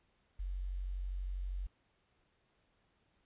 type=tone with quantisation; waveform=sine; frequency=46.19 Hz; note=F#1; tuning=2 cents flat; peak=-36 dBFS; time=0.39-1.67 s; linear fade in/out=10 ms; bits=11; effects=pink hiss -75 dBFS RMS until 3.25 s + resampled to 8000 Hz